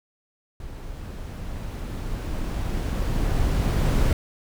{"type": "noise with level ramp", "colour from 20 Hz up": "brown", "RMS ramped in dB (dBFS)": [-37, -19], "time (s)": [0.6, 4.13], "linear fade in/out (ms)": 2, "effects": []}